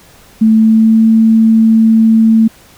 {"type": "tone with pitch glide", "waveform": "sine", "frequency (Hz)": [220.4, 223.2], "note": ["A3", "A3"], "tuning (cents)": [3, 25], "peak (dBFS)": -4, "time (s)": [0.41, 2.48], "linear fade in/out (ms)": 10, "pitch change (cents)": 22, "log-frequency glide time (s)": [0.55, 1.06], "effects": ["pink hiss -42 dBFS RMS until 2.77 s"]}